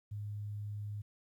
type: tone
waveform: sine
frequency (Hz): 103.83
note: G#2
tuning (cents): 0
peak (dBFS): -38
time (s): 0.11-1.02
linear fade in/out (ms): 10
effects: 12-bit